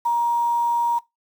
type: tone with quantisation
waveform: sine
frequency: 944 Hz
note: A#5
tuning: 22 cents sharp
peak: -17 dBFS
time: 0.05-0.99 s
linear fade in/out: 10 ms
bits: 7
effects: noise-tail reverb RT60 0.2 s tail -21 dB re dry